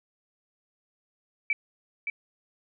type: tone with echo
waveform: sine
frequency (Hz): 2308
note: D7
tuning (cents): -31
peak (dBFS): -22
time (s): 1.5-1.53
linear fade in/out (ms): 2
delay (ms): 570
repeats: 1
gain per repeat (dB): -6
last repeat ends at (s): 2.1
effects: none